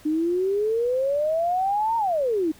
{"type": "exponential two-way sweep", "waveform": "sine", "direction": "up then down", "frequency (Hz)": [300, 932.3, 300], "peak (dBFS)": -20, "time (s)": [0.05, 2.52], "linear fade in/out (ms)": 10, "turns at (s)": 1.97, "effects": ["pink hiss -51 dBFS RMS until 2.59 s"]}